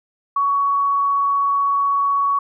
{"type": "tone", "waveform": "sine", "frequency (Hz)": 1121, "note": "C#6", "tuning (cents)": 19, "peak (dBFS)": -15, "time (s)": [0.36, 2.39], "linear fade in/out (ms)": 5, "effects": []}